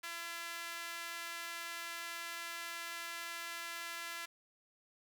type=tone with high-pass filter; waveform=sawtooth; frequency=338.2 Hz; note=E4; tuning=44 cents sharp; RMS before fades=-44 dBFS; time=0.03-4.26 s; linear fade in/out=10 ms; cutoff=1600 Hz; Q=1.2; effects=none